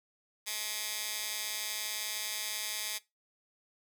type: tone with high-pass filter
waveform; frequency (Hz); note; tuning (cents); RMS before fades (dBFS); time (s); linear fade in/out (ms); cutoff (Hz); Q
15% pulse; 212.9; G#3; +43; -37; 0.46-2.99; 20; 3400; 0.56
effects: noise-tail reverb RT60 0.2 s tail -19 dB re dry